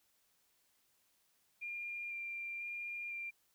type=tone with vibrato; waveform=sine; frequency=2391 Hz; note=D7; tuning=30 cents sharp; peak=-40 dBFS; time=1.61-3.31 s; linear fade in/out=20 ms; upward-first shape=square; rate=1 Hz; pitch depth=10 cents each way; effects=white hiss -75 dBFS RMS until 3.54 s